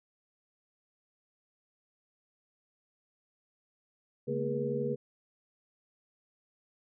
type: tone cluster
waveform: sine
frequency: 140.3 / 217.6 / 237.8 / 410.6 / 481.8 Hz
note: C#3 / A3 / A#3 / G#4 / B4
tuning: +21 / -19 / +35 / -20 / -43 cents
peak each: -37 / -39 / -38 / -35 / -34 dBFS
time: 4.27-4.96 s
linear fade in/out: 20 ms
effects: none